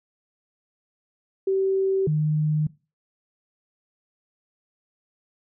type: tone pair in turn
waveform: sine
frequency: 385.1 / 152.83 Hz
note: G4 / D#3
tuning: -31 / -31 cents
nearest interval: octave + major third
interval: 1600 cents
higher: first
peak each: -19 dBFS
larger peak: neither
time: 1.47-2.07 / 2.07-2.67 s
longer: neither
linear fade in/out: 5 ms
effects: noise-tail reverb RT60 0.3 s tail -20 dB re dry